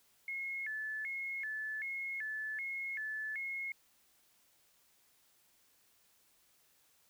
sine tone with vibrato, 1939 Hz, B6, 32 cents flat, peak -37 dBFS, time 0.28-3.72 s, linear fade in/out 2 ms, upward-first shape square, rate 1.3 Hz, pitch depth 190 cents each way, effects white hiss -70 dBFS RMS until 7.09 s

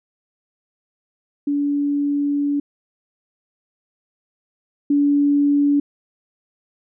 sine tone pair in turn, 286.9 / 286.9 Hz, D4 / D4, -40 / -40 cents, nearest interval unison, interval 0 cents, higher neither, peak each -17 / -13 dBFS, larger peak second, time 1.47-2.6 / 4.9-5.8 s, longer first, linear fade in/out 5 ms, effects none

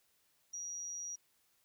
sine tone, 5760 Hz, F#8, 47 cents flat, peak -40 dBFS, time 0.53-1.16 s, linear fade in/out 10 ms, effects white hiss -74 dBFS RMS until 1.64 s

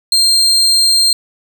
35% pulse tone, 4186 Hz, C8, in tune, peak -7 dBFS, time 0.12-1.13 s, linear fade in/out 2 ms, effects 7-bit

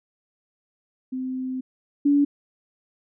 sine tone pair in turn, 258.2 / 286.2 Hz, C4 / D4, -23 / -45 cents, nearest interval major second, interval 178 cents, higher second, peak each -26 / -15 dBFS, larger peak second, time 1.12-1.61 / 2.05-2.25 s, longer first, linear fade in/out 10 ms, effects none

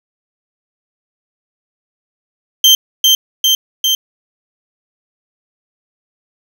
35% pulse tone with echo, 3136 Hz, G7, in tune, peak -3 dBFS, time 2.64-2.75 s, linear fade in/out 2 ms, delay 400 ms, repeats 3, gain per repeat -2 dB, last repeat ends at 3.95 s, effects none

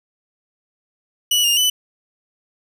sawtooth tone with pitch steps, 2945 / 2823 / 2992 Hz, F#7 / F7 / F#7, -9 / +18 / +19 cents, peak -11 dBFS, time 1.31-1.7 s, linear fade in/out 5 ms, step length 130 ms, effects none

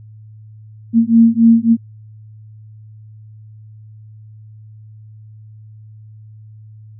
sine beating tone pair, 227.3 / 230.9 Hz, A#3 / A#3, -43 / -16 cents, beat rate 3.6 Hz, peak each -10 dBFS, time 0.93-1.77 s, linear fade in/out 50 ms, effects added 108 Hz sine -36 dBFS peak until 6.99 s

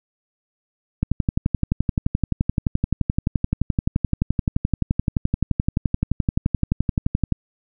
click train, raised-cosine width 5 ms, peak -6 dBFS, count 74, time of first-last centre 1.03-7.323 s, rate 11.6 Hz, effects none

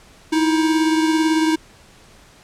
square beating tone pair, 316.2 / 334.2 Hz, D#4 / E4, +28 / +24 cents, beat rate 18 Hz, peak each -16 / -25 dBFS, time 0.32-1.56 s, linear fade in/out 10 ms, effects pink hiss -48 dBFS RMS until 2.43 s + low-pass 9000 Hz 12 dB/octave

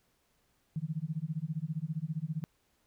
sine tone with tremolo, 157.3 Hz, D#3, 19 cents sharp, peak -29 dBFS, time 0.76-2.44 s, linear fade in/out 0 ms, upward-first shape sine, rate 15 Hz, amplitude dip 100%, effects pink hiss -73 dBFS RMS until 2.86 s

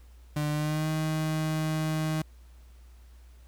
35% pulse tone with pitch glide, 149.4 to 156.65 Hz, D3 to D#3, +30 to +12 cents, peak -25 dBFS, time 0.36-2.22 s, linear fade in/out 5 ms, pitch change +82 cents, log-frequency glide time 0.53-0.89 s, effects added 60 Hz sine -49 dBFS peak until 3.47 s + pink hiss -64 dBFS RMS until 3.47 s

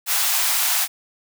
white high-pass noise, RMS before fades -20 dBFS, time 0.06-0.88 s, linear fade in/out 50 ms, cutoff 680 Hz, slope 48 dB/octave, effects none

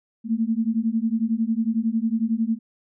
sine beating tone pair, 220 / 231 Hz, A3 / A#3, 0 / -16 cents, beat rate 11 Hz, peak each -23 dBFS, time 0.24-2.59 s, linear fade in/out 50 ms, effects none

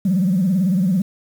sine tone with vibrato, 185.5 Hz, F#3, 5 cents sharp, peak -13 dBFS, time 0.05-1.02 s, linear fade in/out 5 ms, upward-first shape sine, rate 18 Hz, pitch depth 150 cents each way, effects tanh soft clip ceiling -10 dBFS + 7-bit

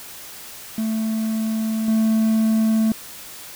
triangle tone with level steps, 220.7 Hz, A3, 5 cents sharp, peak -18 / -13 dBFS, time 0.78-2.92 s, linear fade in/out 2 ms, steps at 1.88 s, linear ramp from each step 2 ms, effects white hiss -38 dBFS RMS until 3.55 s

